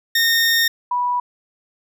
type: tone pair in turn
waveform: 20% pulse / sine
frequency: 1838 / 980.4 Hz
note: A#6 / B5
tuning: -25 / -13 cents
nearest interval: major seventh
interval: 1088 cents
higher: first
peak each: -9 / -17 dBFS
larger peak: first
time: 0.15-0.68 / 0.91-1.2 s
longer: first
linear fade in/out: 5 ms
effects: none